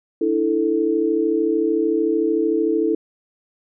sine chord, D suspended second, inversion none, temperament equal with one note detuned, 293.7 / 327 / 440 Hz, D4 / E4 / A4, 0 / -14 / 0 cents, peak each -25 / -19 / -20 dBFS, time 0.21-2.95 s, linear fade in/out 5 ms, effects none

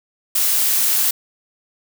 blue noise, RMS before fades -17 dBFS, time 0.35-1.11 s, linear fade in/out 5 ms, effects none

